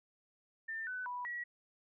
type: tone with pitch steps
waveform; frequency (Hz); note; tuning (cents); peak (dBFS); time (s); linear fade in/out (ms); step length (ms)
sine; 1795 / 1502 / 984 / 1923; A6 / F#6 / B5 / B6; +34 / +26 / -7 / -47; -38; 0.68-1.44; 10; 190
effects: none

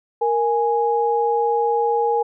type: tone pair together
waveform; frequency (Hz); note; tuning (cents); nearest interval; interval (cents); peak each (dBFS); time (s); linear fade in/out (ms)
sine; 466.2 / 830.7; A#4 / G#5; 0 / 0; minor seventh; 1000; -19; 0.21-2.23; 10
effects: none

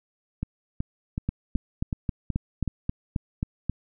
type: two click trains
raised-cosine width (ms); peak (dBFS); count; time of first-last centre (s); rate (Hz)
5; -13 / -15; 10 / 7; 1.29-3.696 / 0.43-2.677; 3.74 / 2.67
effects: none

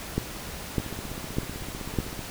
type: two click trains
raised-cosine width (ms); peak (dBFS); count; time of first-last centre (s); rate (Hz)
3; -11 / -23; 4 / 23; 0.18-1.987 / 0.8-2.192; 1.66 / 15.8
effects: pink hiss -38 dBFS RMS until 2.3 s

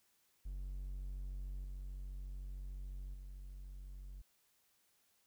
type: tone with level steps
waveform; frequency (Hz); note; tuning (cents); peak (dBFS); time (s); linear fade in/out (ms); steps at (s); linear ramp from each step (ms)
triangle; 46.84; F#1; +22; -39 / -41 / -45; 0.45-4.22; 10; 1.64 / 3.14; 2
effects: white hiss -75 dBFS RMS until 5.26 s

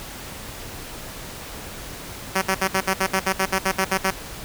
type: tone bursts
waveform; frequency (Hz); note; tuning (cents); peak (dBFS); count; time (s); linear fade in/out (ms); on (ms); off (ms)
5% pulse; 190.5; G3; -49; -7; 14; 2.35-4.109; 10; 69; 61
effects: pink hiss -36 dBFS RMS until 4.44 s

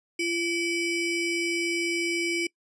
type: ring-modulated tone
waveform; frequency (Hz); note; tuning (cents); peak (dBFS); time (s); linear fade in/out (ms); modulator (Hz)
square; 1324; E6; +7; -23; 0.19-2.47; 5; 983
effects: noise-tail reverb RT60 0.1 s tail -24 dB re dry + resampled to 24000 Hz

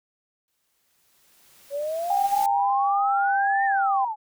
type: noise with exponential growth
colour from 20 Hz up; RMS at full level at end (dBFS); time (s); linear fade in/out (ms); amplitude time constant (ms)
white; -36; 0.48-2.46; 1; 430
type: exponential two-way sweep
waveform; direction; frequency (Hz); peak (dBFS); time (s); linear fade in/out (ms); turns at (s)
sine; up then down; 554.4 to 1845 to 822; -25; 1.7-4.16; 50; 3.65
type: tone with pitch glide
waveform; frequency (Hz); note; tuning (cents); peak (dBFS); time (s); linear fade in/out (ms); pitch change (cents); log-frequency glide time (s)
sine; 800 to 786.7; G5 to G5; +35 to +6; -20; 2.1-4.05; 5; -29; 2.91-3.85
effects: none

